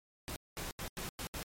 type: noise bursts at uneven times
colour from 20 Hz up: pink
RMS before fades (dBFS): -41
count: 6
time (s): 0.28-0.36 / 0.57-0.71 / 0.79-0.88 / 0.97-1.09 / 1.19-1.27 / 1.34-1.43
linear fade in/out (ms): 0
effects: MP3 64 kbps